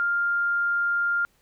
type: tone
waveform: sine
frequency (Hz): 1400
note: F6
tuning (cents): +4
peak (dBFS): -21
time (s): 0-1.25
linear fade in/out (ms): 0
effects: pink hiss -65 dBFS RMS until 1.41 s